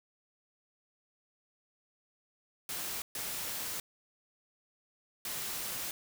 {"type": "noise bursts at uneven times", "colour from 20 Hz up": "white", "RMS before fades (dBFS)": -38, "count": 3, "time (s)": [[2.69, 3.02], [3.15, 3.8], [5.25, 5.91]], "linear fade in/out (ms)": 2, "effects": []}